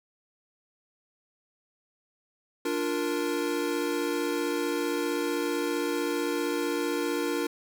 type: chord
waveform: square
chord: Bb major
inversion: first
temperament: equal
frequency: 293.7 / 349.2 / 466.2 Hz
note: D4 / F4 / Bb4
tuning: 0 / 0 / 0 cents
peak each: -32 dBFS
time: 2.65-7.47 s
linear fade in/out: 5 ms
effects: none